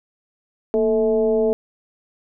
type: tone with frequency modulation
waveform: sine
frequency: 440 Hz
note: A4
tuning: in tune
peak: -15 dBFS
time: 0.74-1.53 s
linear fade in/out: 0 ms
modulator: 208 Hz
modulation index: 0.83
effects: none